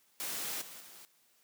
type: noise with level steps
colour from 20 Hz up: white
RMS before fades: -38 / -49 / -53 dBFS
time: 0.2-1.05 s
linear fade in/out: 0 ms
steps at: 0.61 / 0.8 s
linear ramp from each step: 10 ms
effects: white hiss -69 dBFS RMS until 1.43 s + high-pass 150 Hz 12 dB/octave